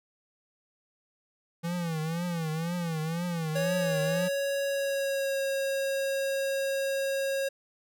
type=tone with vibrato; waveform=square; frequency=166.1 Hz; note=E3; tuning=13 cents sharp; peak=-30 dBFS; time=1.63-4.29 s; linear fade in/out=20 ms; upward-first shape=triangle; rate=2 Hz; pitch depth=130 cents each way
type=tone with pitch glide; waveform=square; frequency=556 to 544.6 Hz; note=C#5 to C#5; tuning=+5 to -31 cents; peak=-28 dBFS; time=3.55-7.49 s; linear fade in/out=10 ms; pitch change=-36 cents; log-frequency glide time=4.67-5.42 s
effects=none